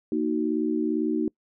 sine chord, D# minor, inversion second, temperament just, 233.3 / 311.1 / 373.4 Hz, A#3 / D#4 / F#4, +2 / 0 / +16 cents, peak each -28 / -25 / -29 dBFS, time 0.12-1.28 s, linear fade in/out 2 ms, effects noise-tail reverb RT60 0.1 s tail -26 dB re dry

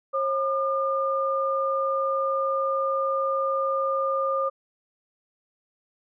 sine tone pair together, 540 / 1206.7 Hz, C#5 / D6, -45 / +47 cents, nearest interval octave + major second, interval 1392 cents, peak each -25 dBFS, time 0.13-4.5 s, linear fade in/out 20 ms, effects none

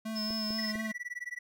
square tone with vibrato, 217.5 Hz, A3, 20 cents flat, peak -35 dBFS, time 0.05-0.92 s, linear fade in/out 10 ms, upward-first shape sine, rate 4.2 Hz, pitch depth 30 cents each way
triangle tone, 5220 Hz, E8, 18 cents flat, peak -33 dBFS, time 0.15-0.73 s, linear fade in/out 20 ms
clicks, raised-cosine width 2 ms, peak -30 dBFS, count 3, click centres 0.306 / 0.506 / 0.756 s
triangle tone with tremolo, 1954 Hz, B6, 19 cents flat, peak -32 dBFS, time 0.58-1.39 s, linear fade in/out 10 ms, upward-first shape sine, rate 19 Hz, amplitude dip 100%
effects none

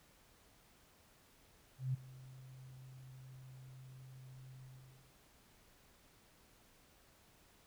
sine tone with ADSR envelope, 130 Hz, C3, 11 cents flat, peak -32 dBFS, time 1.78-5.15 s, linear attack 160 ms, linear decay 13 ms, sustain -20 dB, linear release 520 ms, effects pink hiss -67 dBFS RMS until 7.66 s

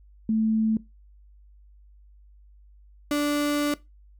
sine / 35% pulse tone pair in turn, 220 / 292.3 Hz, A3 / D4, 0 / -8 cents, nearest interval perfect fourth, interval 492 cents, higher second, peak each -20 dBFS, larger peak neither, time 0.29-0.77 / 3.11-3.74 s, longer second, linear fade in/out 2 ms, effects noise-tail reverb RT60 0.2 s tail -19 dB re dry + added 50 Hz sine -50 dBFS peak until 4.19 s

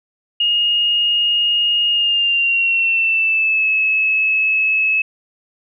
sine tone with pitch glide, 2855 to 2588 Hz, F7 to E7, +37 to -32 cents, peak -13 dBFS, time 0.4-5.02 s, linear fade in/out 5 ms, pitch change -169 cents, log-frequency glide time 1.89-3.69 s, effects none

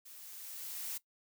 blue noise with level ramp, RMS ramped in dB -53 to -39 dBFS, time 0.05-0.98 s, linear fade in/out 10 ms, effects noise-tail reverb RT60 0.1 s tail -18 dB re dry

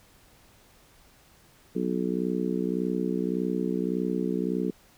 harmonic tone, 61.74 Hz, B1, in tune, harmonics 3 / 4 / 5 / 6 / 7, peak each -30 / -31 / -32 / -33 / -33 dBFS, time 1.75-4.71 s, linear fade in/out 10 ms, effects pink hiss -58 dBFS RMS until 4.97 s

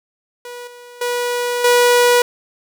sawtooth tone with level steps, 486.4 Hz, B4, 26 cents flat, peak -26 / -33 / -14 / -6 dBFS, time 0.45-2.22 s, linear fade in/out 2 ms, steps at 0.67 / 1.01 / 1.64 s, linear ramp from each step 5 ms, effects none

